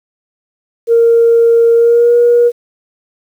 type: tone with pitch glide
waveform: sine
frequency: 463.9 to 477.8 Hz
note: A#4 to A#4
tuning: -8 to +43 cents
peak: -4 dBFS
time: 0.87-2.52 s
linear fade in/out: 50 ms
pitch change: +51 cents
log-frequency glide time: 1.74-2.16 s
effects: tanh soft clip ceiling 0 dBFS + 7-bit